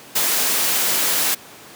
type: noise with ADSR envelope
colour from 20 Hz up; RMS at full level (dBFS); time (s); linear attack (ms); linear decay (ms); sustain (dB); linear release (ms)
white; -17; 0.15-1.35; 13; 48; -2; 10
effects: pink hiss -41 dBFS RMS until 1.75 s + high-pass 200 Hz 12 dB/octave